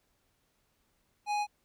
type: tone with low-pass filter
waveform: square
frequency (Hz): 830.6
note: G#5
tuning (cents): 0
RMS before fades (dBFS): -31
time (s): 1.26-1.47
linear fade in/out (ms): 50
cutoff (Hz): 6900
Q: 0.55
effects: pink hiss -74 dBFS RMS until 1.64 s